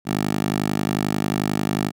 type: tone with high-pass filter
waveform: 10% pulse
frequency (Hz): 51.2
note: G#1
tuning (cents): -24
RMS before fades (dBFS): -23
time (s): 0.05-1.92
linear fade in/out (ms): 50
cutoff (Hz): 180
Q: 1.2
effects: none